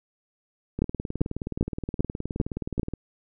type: two click trains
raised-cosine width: 3 ms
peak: -17 / -9 dBFS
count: 42 / 6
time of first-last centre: 0.79-2.937 / 0.82-2.796 s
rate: 19.1 / 2.53 Hz
effects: none